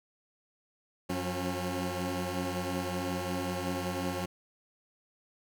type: tone cluster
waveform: 15% pulse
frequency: 91.8 / 178.2 / 272.3 Hz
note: F#2 / F3 / C#4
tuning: -13 / +35 / -31 cents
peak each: -30 dBFS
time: 1.09-4.26 s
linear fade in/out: 10 ms
effects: none